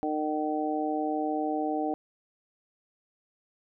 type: harmonic tone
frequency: 152.8 Hz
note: D#3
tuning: 31 cents flat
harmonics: 2 / 3 / 4 / 5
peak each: -30 / -35 / -35 / -31 dBFS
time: 0.03-1.94 s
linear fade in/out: 0 ms
effects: none